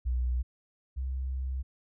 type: tone pair in turn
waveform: sine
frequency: 61.74 / 65.28 Hz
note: B1 / C2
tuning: 0 / -3 cents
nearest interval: minor second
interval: 97 cents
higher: second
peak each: -26 / -30 dBFS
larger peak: first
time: 0.05-0.43 / 0.96-1.63 s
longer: second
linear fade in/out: 20 ms
effects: none